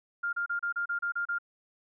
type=tone bursts; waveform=sine; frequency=1402 Hz; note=F6; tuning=6 cents sharp; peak=-28 dBFS; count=9; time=0.23-1.386 s; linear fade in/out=10 ms; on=100 ms; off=32 ms; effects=none